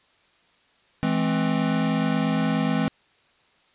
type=chord; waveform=square; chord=E augmented; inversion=none; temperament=equal with one note detuned; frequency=164.81 / 212.3 / 261.6 Hz; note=E3 / G#3 / B#3; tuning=0 / +38 / 0 cents; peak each=-26 dBFS; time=1.03-2.88 s; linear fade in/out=0 ms; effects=white hiss -61 dBFS RMS until 3.74 s + resampled to 8000 Hz